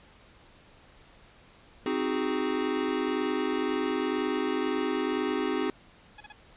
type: chord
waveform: square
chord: Ab dominant seventh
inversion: first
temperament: equal with one note detuned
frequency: 261.6 / 311.1 / 370 / 412 Hz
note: C4 / Eb4 / Gb4 / Ab4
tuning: 0 / 0 / 0 / -14 cents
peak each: -33 dBFS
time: 1.86-5.7 s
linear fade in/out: 2 ms
type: tone bursts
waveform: 15% pulse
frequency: 842 Hz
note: G#5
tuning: 24 cents sharp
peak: -37 dBFS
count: 3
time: 6.18-6.324 s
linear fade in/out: 5 ms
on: 26 ms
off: 33 ms
effects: pink hiss -56 dBFS RMS until 6.56 s + resampled to 8000 Hz